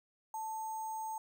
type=tone with sample-and-hold; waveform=sine; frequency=880 Hz; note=A5; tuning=in tune; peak=-37 dBFS; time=0.34-1.18 s; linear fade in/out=2 ms; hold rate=7350 Hz; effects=none